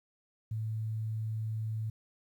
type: tone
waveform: sine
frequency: 110 Hz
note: A2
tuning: in tune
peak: -32 dBFS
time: 0.51-1.9 s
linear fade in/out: 5 ms
effects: 11-bit